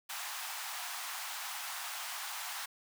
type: high-pass noise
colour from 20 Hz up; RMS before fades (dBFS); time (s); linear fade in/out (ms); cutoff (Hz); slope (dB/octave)
pink; -41; 0.09-2.66; 10; 750; 48
effects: none